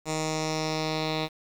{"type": "tone with low-pass filter sweep", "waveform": "10% pulse", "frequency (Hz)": 156.7, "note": "D#3", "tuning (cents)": 13, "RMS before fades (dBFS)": -29, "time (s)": [0.05, 1.29], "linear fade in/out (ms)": 50, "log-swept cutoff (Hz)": [7500, 3800], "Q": 3, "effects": ["8-bit"]}